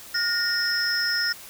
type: tone cluster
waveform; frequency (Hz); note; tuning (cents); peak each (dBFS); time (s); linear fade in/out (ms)
sine; 1427 / 1842 / 5160 / 5390; F6 / A#6 / E8 / E8; +37 / -21 / -38 / +38; -27; 0.14-1.33; 10
effects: tanh soft clip ceiling -11 dBFS + white hiss -43 dBFS RMS until 1.49 s